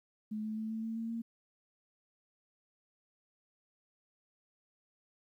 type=tone with pitch steps; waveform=sine; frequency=214.4 / 216.9 / 219.4 / 222 / 224.5 / 227.1 / 229.8 Hz; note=A3 / A3 / A3 / A3 / A3 / A#3 / A#3; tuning=-45 / -25 / -5 / +16 / +35 / -45 / -25 cents; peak=-35 dBFS; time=0.31-1.22 s; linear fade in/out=10 ms; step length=130 ms; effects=12-bit